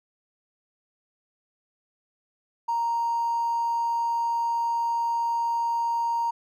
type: tone with hard clipping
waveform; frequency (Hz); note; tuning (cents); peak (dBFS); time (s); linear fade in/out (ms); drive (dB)
triangle; 932.3; A#5; 0; -23; 2.68-6.31; 10; 3
effects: none